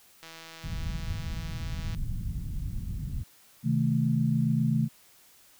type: click train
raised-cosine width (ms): 0.2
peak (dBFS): -28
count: 281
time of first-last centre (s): 0.23-1.948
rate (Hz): 163
type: low-pass noise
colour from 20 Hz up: pink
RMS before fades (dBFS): -33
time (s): 0.63-3.24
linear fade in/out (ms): 20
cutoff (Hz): 170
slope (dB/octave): 24
type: chord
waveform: sine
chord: A diminished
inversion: first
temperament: equal with one note detuned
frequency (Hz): 130.81 / 158.19 / 220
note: C3 / Eb3 / A3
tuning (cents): 0 / +29 / 0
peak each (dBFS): -27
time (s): 3.63-4.89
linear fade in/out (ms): 50
effects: white hiss -58 dBFS RMS until 5.59 s